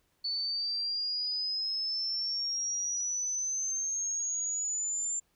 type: exponential sweep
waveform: sine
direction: up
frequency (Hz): 4460 to 7280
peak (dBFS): -30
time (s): 0.24-5.2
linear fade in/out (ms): 10
effects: pink hiss -73 dBFS RMS until 5.35 s